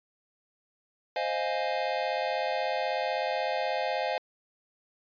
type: chord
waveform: square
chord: F minor seventh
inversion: second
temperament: equal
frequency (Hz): 523.3 / 622.3 / 698.5 / 830.6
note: C5 / Eb5 / F5 / Ab5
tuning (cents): 0 / 0 / 0 / 0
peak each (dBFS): -34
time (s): 1.16-4.18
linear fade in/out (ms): 2
effects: resampled to 11025 Hz